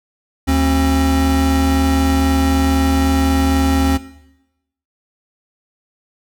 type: tone pair together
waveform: square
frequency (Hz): 75.4 / 268.5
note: D2 / C4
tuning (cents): +46 / +45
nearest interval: octave + minor seventh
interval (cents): 2199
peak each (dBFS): -16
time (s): 0.47-3.98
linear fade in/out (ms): 20
effects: noise-tail reverb RT60 0.9 s tail -17 dB re dry